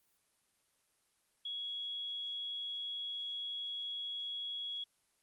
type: tone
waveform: sine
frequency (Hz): 3337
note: G#7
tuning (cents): +8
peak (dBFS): -38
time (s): 1.45-4.84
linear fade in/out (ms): 5
effects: white hiss -75 dBFS RMS until 5.22 s + Opus 24 kbps